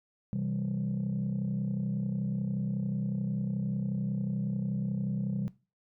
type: chord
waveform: sine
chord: C major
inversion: none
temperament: equal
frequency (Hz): 130.81 / 164.81 / 196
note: C3 / E3 / G3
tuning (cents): 0 / 0 / 0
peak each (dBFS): -32 / -35 / -31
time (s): 0.33-5.48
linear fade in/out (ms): 0
effects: noise-tail reverb RT60 0.3 s tail -19 dB re dry + tanh soft clip ceiling -25 dBFS